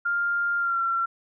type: tone with pitch glide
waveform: sine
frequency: 1400 to 1360.9 Hz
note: F6 to F6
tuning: +4 to -45 cents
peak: -22 dBFS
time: 0.05-1.06 s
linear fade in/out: 10 ms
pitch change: -49 cents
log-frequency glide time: 0.58-0.81 s
effects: none